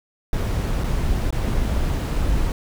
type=noise with dropouts; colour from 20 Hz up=brown; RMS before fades=-21 dBFS; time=0.33-2.52 s; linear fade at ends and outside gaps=1 ms; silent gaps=0.837-0.842 / 1.306-1.325 s; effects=none